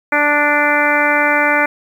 harmonic tone, 293.7 Hz, D4, in tune, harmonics 1 / 2 / 3 / 4 / 5 / 6 / 7 / 8, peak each -22 / -19 / -19 / -22 / -17 / -20 / -18 / -21 dBFS, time 0.12-1.66 s, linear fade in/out 5 ms, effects 7-bit

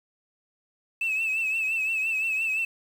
sine tone with vibrato, 2617 Hz, E7, 13 cents flat, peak -22 dBFS, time 1.01-2.65 s, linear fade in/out 5 ms, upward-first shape triangle, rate 5.8 Hz, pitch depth 66 cents each way, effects tanh soft clip ceiling -22 dBFS + 8-bit

